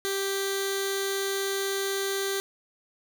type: tone with notch filter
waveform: 15% pulse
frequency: 392 Hz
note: G4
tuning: in tune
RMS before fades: -29 dBFS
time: 0.05-2.4 s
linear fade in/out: 0 ms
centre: 910 Hz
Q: 0.52
effects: none